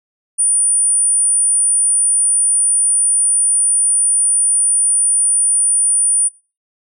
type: tone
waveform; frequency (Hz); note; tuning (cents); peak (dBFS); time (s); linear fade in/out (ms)
sine; 9397; D9; 0; -11; 0.38-6.29; 20
effects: noise-tail reverb RT60 0.3 s tail -18 dB re dry